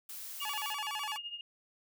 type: noise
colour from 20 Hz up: blue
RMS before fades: -44 dBFS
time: 0.09-0.73 s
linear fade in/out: 5 ms
type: tone with tremolo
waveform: sine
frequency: 2843 Hz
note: F7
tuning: 30 cents sharp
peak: -36 dBFS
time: 0.4-1.41 s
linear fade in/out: 2 ms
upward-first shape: triangle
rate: 13 Hz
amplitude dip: 80%
type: tone with vibrato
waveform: sawtooth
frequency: 989 Hz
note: B5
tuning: 2 cents sharp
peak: -33 dBFS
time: 0.41-1.18 s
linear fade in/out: 20 ms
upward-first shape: square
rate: 12 Hz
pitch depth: 250 cents each way
effects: none